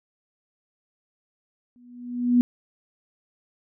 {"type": "tone with exponential growth", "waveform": "sine", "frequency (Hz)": 244.1, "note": "B3", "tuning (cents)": -20, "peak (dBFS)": -12, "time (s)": [1.76, 2.41], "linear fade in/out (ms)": 0, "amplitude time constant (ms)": 140, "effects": []}